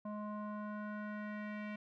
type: tone with low-pass filter sweep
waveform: square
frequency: 210 Hz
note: G#3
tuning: 19 cents sharp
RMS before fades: -43 dBFS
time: 0.05-1.76 s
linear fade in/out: 5 ms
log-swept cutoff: 920 to 2300 Hz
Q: 2.9
effects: none